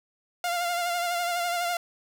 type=tone with vibrato; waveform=sawtooth; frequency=698.5 Hz; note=F5; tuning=in tune; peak=-22 dBFS; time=0.44-1.77 s; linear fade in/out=2 ms; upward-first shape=sine; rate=12 Hz; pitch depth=36 cents each way; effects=9-bit